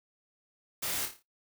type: noise with echo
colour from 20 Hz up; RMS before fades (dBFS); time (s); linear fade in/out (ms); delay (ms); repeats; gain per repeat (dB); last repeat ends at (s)
white; -34; 0.82-1.06; 10; 28; 6; -6; 1.228
effects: noise-tail reverb RT60 0.2 s tail -23 dB re dry